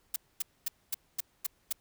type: noise bursts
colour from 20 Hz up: blue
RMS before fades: -31 dBFS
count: 7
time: 0.14-1.727 s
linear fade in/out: 5 ms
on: 21 ms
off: 240 ms
effects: pink hiss -70 dBFS RMS until 1.8 s